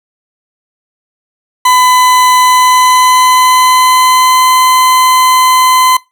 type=tone with pitch glide; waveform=40% pulse; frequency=1006 to 1022.4 Hz; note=B5 to C6; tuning=+32 to -40 cents; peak=-4 dBFS; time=1.65-5.97 s; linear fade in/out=5 ms; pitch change=+28 cents; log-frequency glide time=2.39-4.45 s; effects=noise-tail reverb RT60 0.2 s tail -20 dB re dry